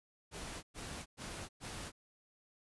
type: noise bursts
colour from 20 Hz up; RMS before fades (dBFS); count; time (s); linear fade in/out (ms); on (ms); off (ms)
pink; -45; 4; 0.31-1.92; 50; 320; 110
effects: resampled to 24000 Hz